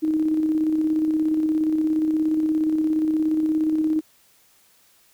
sine tone with tremolo, 312.6 Hz, D#4, 8 cents sharp, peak -17 dBFS, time 0.02-4.01 s, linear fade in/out 20 ms, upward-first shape square, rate 17 Hz, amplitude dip 30%, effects white hiss -58 dBFS RMS until 5.13 s

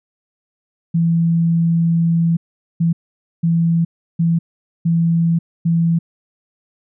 sine tone bursts at uneven times, 167 Hz, E3, 23 cents sharp, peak -12 dBFS, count 6, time 0.94-2.37 / 2.8-2.93 / 3.43-3.85 / 4.19-4.39 / 4.85-5.39 / 5.65-5.99 s, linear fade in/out 10 ms, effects none

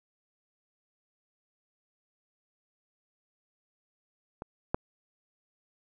clicks, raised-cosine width 1 ms, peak -24 / -12 dBFS, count 2, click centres 4.421 / 4.745 s, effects none

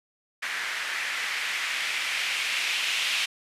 violet noise with low-pass filter sweep, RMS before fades -29 dBFS, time 0.42-3.26 s, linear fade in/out 10 ms, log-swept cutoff 1800 to 2700 Hz, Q 2.3, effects resampled to 32000 Hz

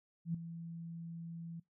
sine tone with ADSR envelope, 167.1 Hz, E3, 24 cents sharp, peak -31 dBFS, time 0.25-1.6 s, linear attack 93 ms, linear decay 4 ms, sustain -12 dB, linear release 7 ms, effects noise-tail reverb RT60 0.2 s tail -23 dB re dry

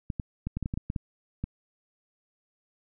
clicks, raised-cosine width 5 ms, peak -18 dBFS, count 11, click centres 0.102 / 0.198 / 0.47 / 0.57 / 0.627 / 0.659 / 0.739 / 0.775 / 0.901 / 0.962 / 1.44 s, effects none

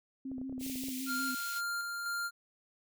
sine tone with vibrato, 261.6 Hz, C4, in tune, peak -37 dBFS, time 0.25-1.35 s, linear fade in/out 5 ms, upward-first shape square, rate 5.3 Hz, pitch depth 28 cents each way
clicks, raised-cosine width 2 ms, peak -35 dBFS, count 12, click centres 0.316 / 0.382 / 0.415 / 0.496 / 0.526 / 0.58 / 0.612 / 0.664 / 0.698 / 0.757 / 0.837 / 0.885 s
white high-pass noise, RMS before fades -43 dBFS, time 0.59-1.62 s, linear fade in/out 50 ms, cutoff 2100 Hz, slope 48 dB/octave
square tone with tremolo, 1396.9 Hz, F6, in tune, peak -34 dBFS, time 1.06-2.31 s, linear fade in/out 50 ms, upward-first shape square, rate 2 Hz, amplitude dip 30%
effects none

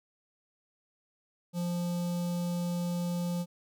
square tone with notch filter, 174.7 Hz, F3, 1 cent sharp, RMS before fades -32 dBFS, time 1.53-3.46 s, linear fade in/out 50 ms, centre 1800 Hz, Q 0.57, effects none

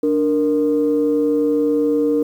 sine tone pair together, 293.4 / 465.7 Hz, D4 / A#4, -2 / -2 cents, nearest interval minor sixth, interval 800 cents, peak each -16 dBFS, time 0.03-2.23 s, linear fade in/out 5 ms, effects tanh soft clip ceiling -8 dBFS + 8-bit

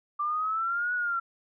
sine exponential two-way sweep, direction up then down, 1174.7 to 1474 to 1353 Hz, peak -26 dBFS, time 0.19-1.2 s, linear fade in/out 10 ms, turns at 0.94 s, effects none

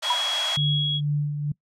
sine tone, 3323 Hz, G#7, in tune, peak -23 dBFS, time 0.02-1.01 s, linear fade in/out 50 ms
pink high-pass noise, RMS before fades -30 dBFS, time 0.02-0.57 s, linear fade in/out 10 ms, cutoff 580 Hz, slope 96 dB/octave
sine tone with exponential decay, 975 Hz, B5, 23 cents flat, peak -17 dBFS, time 0.1-0.22 s, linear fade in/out 5 ms, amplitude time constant 25 ms
sine tone with tremolo, 146.83 Hz, D3, in tune, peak -20 dBFS, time 0.57-1.52 s, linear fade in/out 5 ms, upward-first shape sine, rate 2.2 Hz, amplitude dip 50%
effects noise-tail reverb RT60 0.1 s tail -23 dB re dry + low-pass 7000 Hz 12 dB/octave

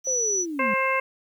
sine tone, 5920 Hz, F#8, in tune, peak -22 dBFS, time 0.04-0.46 s, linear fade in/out 50 ms
sine linear sweep, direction down, 535 to 196 Hz, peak -28 dBFS, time 0.07-0.74 s, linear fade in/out 2 ms
harmonic tone, 530 Hz, C5, 22 cents sharp, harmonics 1 / 2 / 3 / 4 / 5, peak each -27 / -25 / -31 / -26 / -30 dBFS, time 0.59-1 s, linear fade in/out 5 ms
effects 9-bit

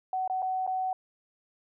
sine tone with dropouts, 750 Hz, F#5, 23 cents sharp, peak -27 dBFS, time 0.13-0.93 s, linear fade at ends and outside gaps 2 ms, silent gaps 0.277-0.298 / 0.421-0.426 / 0.666-0.675 s, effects none

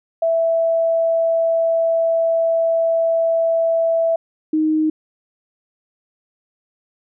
sine tone pair in turn, 660 / 311.5 Hz, E5 / D#4, +2 / +2 cents, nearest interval octave + minor second, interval 1300 cents, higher first, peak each -14 dBFS, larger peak neither, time 0.22-4.16 / 4.53-4.9 s, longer first, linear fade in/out 5 ms, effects none

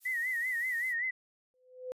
violet noise, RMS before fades -49 dBFS, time 0-0.95 s, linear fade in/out 50 ms
sine tone with vibrato, 1945 Hz, B6, 27 cents flat, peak -30 dBFS, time 0.05-1.11 s, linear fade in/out 10 ms, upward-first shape sine, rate 5.2 Hz, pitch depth 100 cents each way
sine tone with exponential growth, 507 Hz, B4, 45 cents sharp, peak -33 dBFS, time 1.54-1.92 s, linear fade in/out 0 ms, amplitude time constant 82 ms
effects resampled to 32000 Hz

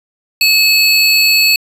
square tone pair together, 2578 / 4427 Hz, E7 / C#8, -39 / -3 cents, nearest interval major sixth, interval 936 cents, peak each -11 dBFS, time 0.41-1.56 s, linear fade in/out 2 ms, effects resampled to 32000 Hz

